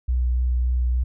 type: tone with vibrato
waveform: sine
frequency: 61.74 Hz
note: B1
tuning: in tune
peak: -18 dBFS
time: 0.08-1.04 s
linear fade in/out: 10 ms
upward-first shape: sine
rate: 3.5 Hz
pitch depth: 13 cents each way
effects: none